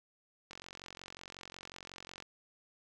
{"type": "click train", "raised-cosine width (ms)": 0.2, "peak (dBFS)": -29, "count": 79, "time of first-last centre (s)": [0.51, 2.224], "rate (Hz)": 45.5, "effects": []}